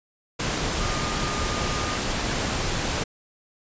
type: tone in noise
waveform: sine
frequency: 1218 Hz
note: D#6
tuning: 37 cents flat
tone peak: -33 dBFS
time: 0.8-1.96 s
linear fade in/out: 10 ms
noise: pink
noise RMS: -26 dBFS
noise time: 0.39-3.04 s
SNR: -10 dB
effects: resampled to 16000 Hz